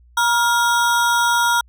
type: ring-modulated tone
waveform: square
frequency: 1177 Hz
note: D6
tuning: 3 cents sharp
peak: -12 dBFS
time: 0.17-1.61 s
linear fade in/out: 5 ms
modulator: 226 Hz
effects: added 60 Hz sine -47 dBFS peak until 1.68 s